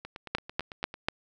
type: two click trains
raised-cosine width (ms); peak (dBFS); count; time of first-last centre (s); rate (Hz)
0.3; -24 / -10; 9 / 4; 0.05-0.941 / 0.35-1.085; 8.98 / 4.08
effects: none